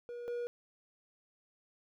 triangle tone pair in turn, 480 / 480 Hz, B4 / B4, -49 / -49 cents, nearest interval unison, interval 0 cents, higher neither, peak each -39 / -33 dBFS, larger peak second, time 0.09-0.28 / 0.28-0.47 s, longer neither, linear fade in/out 0 ms, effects none

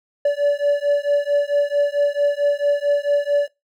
triangle beating tone pair, 574 / 578.5 Hz, D5 / D5, -40 / -26 cents, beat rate 4.5 Hz, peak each -17 dBFS, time 0.25-3.48 s, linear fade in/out 5 ms, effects noise-tail reverb RT60 0.2 s tail -20 dB re dry

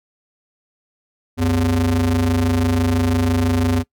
square ring-modulated tone, 80 Hz, D#2, 49 cents sharp, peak -13 dBFS, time 1.37-3.84 s, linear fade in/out 50 ms, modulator 173 Hz, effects noise-tail reverb RT60 0.1 s tail -21 dB re dry

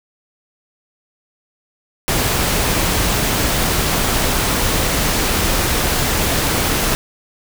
pink noise, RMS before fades -17 dBFS, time 2.08-6.95 s, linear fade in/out 0 ms, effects none

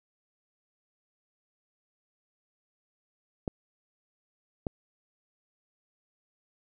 clicks, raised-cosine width 2 ms, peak -17 dBFS, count 2, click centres 3.478 / 4.668 s, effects none

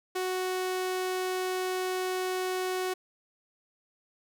sawtooth tone, 370 Hz, F#4, in tune, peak -25 dBFS, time 0.15-2.94 s, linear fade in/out 10 ms, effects none

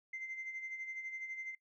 sine tone with tremolo, 2080 Hz, C7, 11 cents flat, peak -38 dBFS, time 0.13-1.55 s, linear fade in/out 5 ms, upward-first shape sine, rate 12 Hz, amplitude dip 60%, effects noise-tail reverb RT60 0.1 s tail -21 dB re dry + tanh soft clip ceiling -36 dBFS

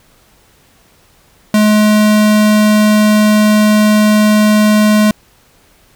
square tone, 212.1 Hz, G#3, 37 cents sharp, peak -7 dBFS, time 1.54-5.11 s, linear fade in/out 2 ms, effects pink hiss -49 dBFS RMS until 5.95 s

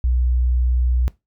sine tone, 61.74 Hz, B1, in tune, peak -14 dBFS, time 0.04-1.08 s, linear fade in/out 0 ms, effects noise-tail reverb RT60 0.2 s tail -20 dB re dry + tanh soft clip ceiling -10 dBFS

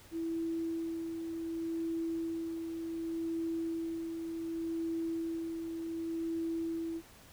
sine tone with tremolo, 329.6 Hz, E4, in tune, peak -32 dBFS, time 0.11-7.02 s, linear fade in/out 50 ms, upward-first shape sine, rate 0.67 Hz, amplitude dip 40%, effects added 94 Hz sine -65 dBFS peak until 7.32 s + pink hiss -57 dBFS RMS until 7.32 s

